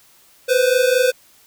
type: tone pair together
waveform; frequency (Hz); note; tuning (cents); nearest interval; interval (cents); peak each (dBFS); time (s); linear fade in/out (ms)
square; 493.9 / 518.5; B4 / C5; 0 / -16; minor second; 84; -17; 0.48-1.12; 20
effects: white hiss -52 dBFS RMS until 1.46 s